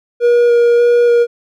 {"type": "tone with vibrato", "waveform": "triangle", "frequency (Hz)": 476.6, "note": "A#4", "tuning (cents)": 38, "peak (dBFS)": -5, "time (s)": [0.2, 1.27], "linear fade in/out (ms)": 50, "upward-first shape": "square", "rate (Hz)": 1.7, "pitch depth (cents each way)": 8, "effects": []}